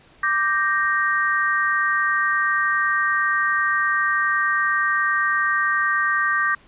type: chord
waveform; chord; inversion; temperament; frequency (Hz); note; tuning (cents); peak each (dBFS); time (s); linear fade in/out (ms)
sine; G minor; second; equal; 1174.7 / 1568 / 1864.7; D6 / G6 / Bb6; 0 / 0 / 0; -22; 0.23-6.55; 5
effects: pink hiss -52 dBFS RMS until 6.67 s + resampled to 8000 Hz

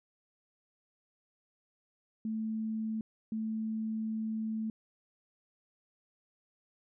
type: tone bursts at uneven times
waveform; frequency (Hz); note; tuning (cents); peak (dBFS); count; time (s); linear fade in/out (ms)
sine; 220; A3; 0; -32; 2; 2.25-3.01 / 3.32-4.7; 2
effects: none

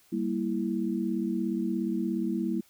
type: chord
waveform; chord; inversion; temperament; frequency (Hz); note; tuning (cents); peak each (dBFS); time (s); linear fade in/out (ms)
sine; E diminished; first; equal; 196 / 233.1 / 329.6; G3 / Bb3 / E4; 0 / 0 / 0; -31; 0.12-2.61; 10
effects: white hiss -62 dBFS RMS until 2.69 s

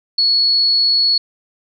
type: tone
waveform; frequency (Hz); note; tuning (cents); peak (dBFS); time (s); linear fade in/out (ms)
sine; 4378; C#8; -22; -11; 0.18-1.18; 5
effects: none

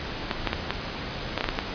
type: clicks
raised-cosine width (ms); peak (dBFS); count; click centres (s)
0.3; -8; 9; 0.312 / 0.473 / 0.531 / 0.706 / 1.377 / 1.409 / 1.442 / 1.489 / 1.589
effects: pink hiss -33 dBFS RMS until 1.74 s + resampled to 11025 Hz

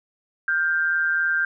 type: tone pair together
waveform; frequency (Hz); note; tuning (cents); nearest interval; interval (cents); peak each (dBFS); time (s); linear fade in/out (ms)
sine; 1415 / 1578.6; F6 / G6; +22 / +12; major second; 190; -25 / -20; 0.48-1.45; 2
effects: none

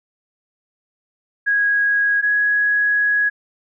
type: tone pair in turn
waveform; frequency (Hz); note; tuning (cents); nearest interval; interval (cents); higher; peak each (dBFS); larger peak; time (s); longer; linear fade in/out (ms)
sine; 1651 / 1669.2; G#6 / G#6; -11 / +8; unison; 19; second; -14; neither; 1.46-2.22 / 2.22-3.3; second; 20
effects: none

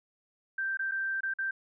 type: tone with dropouts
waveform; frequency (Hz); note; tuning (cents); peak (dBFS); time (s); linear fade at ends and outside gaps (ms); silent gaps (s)
sine; 1568; G6; 0; -29; 0.58-1.51; 5; 0.772-0.792 / 0.913-0.918 / 1.207-1.232 / 1.338-1.386
effects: none

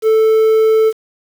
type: tone with quantisation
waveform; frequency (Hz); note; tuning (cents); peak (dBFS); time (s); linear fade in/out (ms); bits
triangle; 440; A4; 0; -6; 0.02-0.93; 50; 6
effects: none

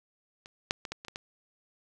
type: clicks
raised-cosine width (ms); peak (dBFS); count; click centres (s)
0.2; -29 / -9 / -20 / -18 / -26 / -23 / -20; 7; 0.459 / 0.709 / 0.852 / 0.92 / 1.049 / 1.083 / 1.159
effects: none

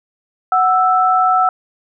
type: tone pair together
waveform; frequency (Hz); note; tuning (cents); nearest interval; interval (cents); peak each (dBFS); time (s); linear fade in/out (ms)
sine; 741.4 / 1321; F#5 / E6; +3 / +3; minor seventh; 1000; -13; 0.52-1.49; 2
effects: none

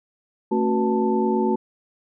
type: tone cluster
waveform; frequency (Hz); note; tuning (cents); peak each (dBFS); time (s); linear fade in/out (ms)
sine; 223.1 / 272.1 / 369.7 / 487.8 / 883; A3 / C#4 / F#4 / B4 / A5; +24 / -32 / -1 / -21 / +6; -22 / -28 / -22 / -30 / -26; 0.51-1.56; 10
effects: none

